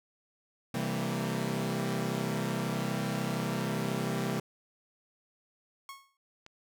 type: chord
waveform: sawtooth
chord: C dominant seventh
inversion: none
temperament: equal with one note detuned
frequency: 130.81 / 164.81 / 196 / 228.7 Hz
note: C3 / E3 / G3 / Bb3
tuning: 0 / 0 / 0 / -33 cents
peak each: -32 dBFS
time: 0.74-4.4 s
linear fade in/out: 5 ms
type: tone with exponential decay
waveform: sawtooth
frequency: 1096 Hz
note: C#6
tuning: 20 cents flat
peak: -36 dBFS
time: 5.89-6.17 s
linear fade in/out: 1 ms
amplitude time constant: 59 ms
type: click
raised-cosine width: 0.2 ms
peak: -32 dBFS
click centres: 6.464 s
effects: none